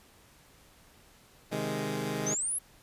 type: chord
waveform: 15% pulse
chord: Ab major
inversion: first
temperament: equal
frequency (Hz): 130.81 / 155.56 / 207.7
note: C3 / Eb3 / Ab3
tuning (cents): 0 / 0 / 0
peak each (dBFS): -31 / -29 / -28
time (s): 1.51-2.35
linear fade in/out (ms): 20
type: exponential sweep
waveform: sine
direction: up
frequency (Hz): 5920 to 11390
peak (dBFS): -29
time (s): 2.26-2.59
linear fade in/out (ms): 10
effects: pink hiss -59 dBFS RMS until 2.82 s + resampled to 32000 Hz